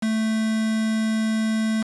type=tone with quantisation; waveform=triangle; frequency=220.1 Hz; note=A3; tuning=1 cent sharp; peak=-18 dBFS; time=0.02-1.83 s; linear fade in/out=10 ms; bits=5; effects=resampled to 24000 Hz